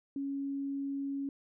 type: tone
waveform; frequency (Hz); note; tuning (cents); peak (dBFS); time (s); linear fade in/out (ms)
sine; 277.2; C#4; 0; -33; 0.16-1.29; 2
effects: none